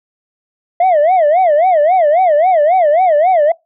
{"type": "tone with vibrato", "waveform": "sine", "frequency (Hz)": 665, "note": "E5", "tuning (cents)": 15, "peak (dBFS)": -5, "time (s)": [0.8, 3.52], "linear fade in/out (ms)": 5, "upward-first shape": "sine", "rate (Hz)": 3.7, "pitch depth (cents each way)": 230, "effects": ["noise-tail reverb RT60 0.2 s tail -26 dB re dry", "tanh soft clip ceiling -6 dBFS"]}